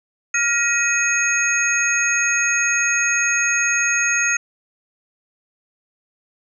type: tone cluster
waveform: sine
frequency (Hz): 1405 / 1899 / 2518 / 6540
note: F6 / A#6 / D#7 / G#8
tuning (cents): +10 / +32 / +20 / -28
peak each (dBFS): -23 / -22 / -21 / -21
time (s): 0.34-4.37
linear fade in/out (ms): 5
effects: none